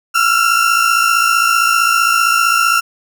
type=tone pair together; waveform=35% pulse; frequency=1341.5 / 1396.9 Hz; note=E6 / F6; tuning=+30 / 0 cents; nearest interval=minor second; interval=70 cents; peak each=-11 / -12 dBFS; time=0.14-2.81 s; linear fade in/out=20 ms; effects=none